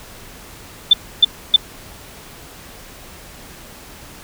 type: tone bursts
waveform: sine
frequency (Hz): 3535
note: A7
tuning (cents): +7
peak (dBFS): -4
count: 3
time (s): 0.91-1.562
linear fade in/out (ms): 5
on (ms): 24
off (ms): 290
effects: pink hiss -39 dBFS RMS until 4.23 s